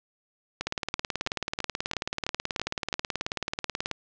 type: two click trains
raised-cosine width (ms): 0.2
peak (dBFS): -11 / -12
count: 61 / 8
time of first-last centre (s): 0.67-3.913 / 0.61-2.928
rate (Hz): 18.5 / 3.02
effects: low-pass 7000 Hz 12 dB/octave